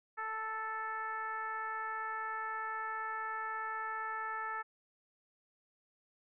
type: tone with frequency modulation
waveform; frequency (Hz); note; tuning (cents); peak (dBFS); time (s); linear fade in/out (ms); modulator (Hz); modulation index
sine; 1318.5; E6; 0; -36; 0.17-4.63; 20; 438; 1.2
effects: none